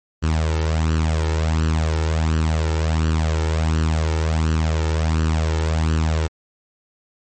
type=tone with flanger; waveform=sawtooth; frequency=79.5 Hz; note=D#2; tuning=38 cents sharp; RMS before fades=-19 dBFS; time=0.22-6.28 s; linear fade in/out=20 ms; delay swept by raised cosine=0.67 to 2.27 ms; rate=1.4 Hz; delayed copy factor=+0.65; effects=MP3 32 kbps